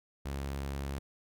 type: tone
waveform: sawtooth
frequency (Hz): 69.1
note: C#2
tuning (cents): -5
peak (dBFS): -31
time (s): 0.25-0.99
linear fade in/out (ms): 10
effects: none